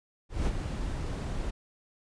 brown noise with ADSR envelope, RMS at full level -27 dBFS, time 0.29-1.51 s, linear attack 180 ms, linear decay 34 ms, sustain -6 dB, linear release 13 ms, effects resampled to 22050 Hz

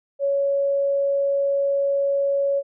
sine tone, 558 Hz, C#5, 11 cents sharp, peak -18 dBFS, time 0.19-2.63 s, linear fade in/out 50 ms, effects none

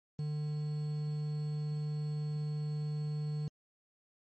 triangle tone with quantisation, 150 Hz, D3, 37 cents sharp, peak -31 dBFS, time 0.19-3.48 s, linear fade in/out 2 ms, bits 9, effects MP3 32 kbps

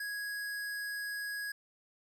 square tone, 1661.2 Hz, G#6, in tune, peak -37 dBFS, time 0-1.52 s, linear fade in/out 5 ms, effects none

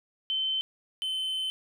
sine / triangle tone pair in turn, 3078 / 3064 Hz, G7 / G7, -32 / -40 cents, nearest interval unison, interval 8 cents, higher first, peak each -26 / -27 dBFS, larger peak first, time 0.3-0.61 / 1.02-1.5 s, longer second, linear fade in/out 0 ms, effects none

